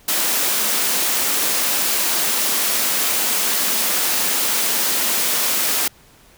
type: high-pass noise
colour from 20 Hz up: white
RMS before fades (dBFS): -19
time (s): 0.08-5.88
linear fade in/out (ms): 5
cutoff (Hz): 180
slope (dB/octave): 48
effects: pink hiss -50 dBFS RMS until 6.37 s